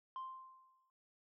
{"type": "tone with exponential decay", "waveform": "sine", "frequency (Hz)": 1046.5, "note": "C6", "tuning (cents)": 0, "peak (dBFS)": -38, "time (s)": [0.16, 0.9], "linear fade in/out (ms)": 1, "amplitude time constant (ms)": 160, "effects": ["tanh soft clip ceiling -40 dBFS"]}